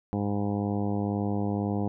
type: harmonic tone with a mistuned harmonic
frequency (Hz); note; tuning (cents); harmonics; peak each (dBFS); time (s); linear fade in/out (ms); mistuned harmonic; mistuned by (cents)
102; G#2; -31; 1 / 2 / 3 / 4 / 5 / 6 / 7 / 8 / 9 / 10; -31 / -29 / -33 / -37 / -38 / -46 / -39 / -41 / -48 / -50; 0.13-1.88; 0; 10; -54
effects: none